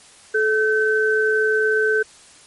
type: tone pair together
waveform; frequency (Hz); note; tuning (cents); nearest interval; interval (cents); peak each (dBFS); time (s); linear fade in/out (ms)
sine; 433.2 / 1534.4; A4 / G6; -27 / -37; octave + minor seventh; 2190; -18; 0.34-2.03; 10
effects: white hiss -47 dBFS RMS until 2.46 s + MP3 48 kbps